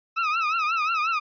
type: tone with vibrato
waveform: 30% pulse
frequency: 1288 Hz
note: E6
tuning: 41 cents flat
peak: -19 dBFS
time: 0.16-1.2 s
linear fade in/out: 20 ms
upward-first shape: triangle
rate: 5.6 Hz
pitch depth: 130 cents each way
effects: resampled to 11025 Hz